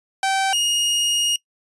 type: tone pair in turn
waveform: sawtooth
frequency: 774 / 2864 Hz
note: G5 / F7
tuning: -22 / +43 cents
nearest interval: octave + major seventh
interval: 2265 cents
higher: second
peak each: -14 dBFS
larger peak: neither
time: 0.23-0.53 / 0.53-1.36 s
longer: second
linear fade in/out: 2 ms
effects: noise-tail reverb RT60 0.1 s tail -22 dB re dry + resampled to 24000 Hz